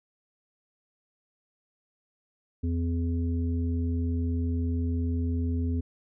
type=harmonic tone; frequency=84.3 Hz; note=E2; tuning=39 cents sharp; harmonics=1 / 3 / 5; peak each=-26 / -31 / -42 dBFS; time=2.63-5.81 s; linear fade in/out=10 ms; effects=none